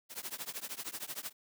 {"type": "noise with tremolo", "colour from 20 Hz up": "white", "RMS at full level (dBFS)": -38, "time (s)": [0.09, 1.33], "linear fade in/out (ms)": 50, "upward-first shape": "triangle", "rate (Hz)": 13, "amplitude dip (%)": 100, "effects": ["high-pass 150 Hz 12 dB/octave"]}